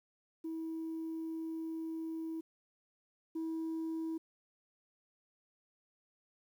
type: tone pair in turn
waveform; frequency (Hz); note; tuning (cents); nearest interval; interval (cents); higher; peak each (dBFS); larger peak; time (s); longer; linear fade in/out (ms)
sine; 323.7 / 323.7; E4 / E4; -31 / -31; unison; 0; neither; -36 / -33; second; 0.44-2.41 / 3.35-4.18; first; 10
effects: tanh soft clip ceiling -34 dBFS + 11-bit